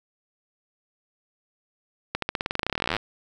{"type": "accelerating click train", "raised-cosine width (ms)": 0.3, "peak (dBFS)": -9, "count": 28, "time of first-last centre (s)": [2.15, 2.966], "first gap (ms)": 73, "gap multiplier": 0.92, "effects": ["8-bit"]}